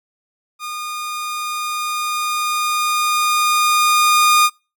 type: tone with level ramp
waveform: sawtooth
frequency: 1221 Hz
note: D#6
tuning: 33 cents flat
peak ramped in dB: -22 to -6 dBFS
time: 0.59-4.5 s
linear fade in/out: 50 ms
effects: noise-tail reverb RT60 0.3 s tail -25 dB re dry